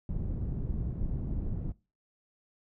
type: low-pass noise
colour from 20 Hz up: pink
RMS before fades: -33 dBFS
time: 0.09-1.72 s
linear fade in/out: 2 ms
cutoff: 190 Hz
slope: 12 dB/octave
effects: noise-tail reverb RT60 0.3 s tail -22 dB re dry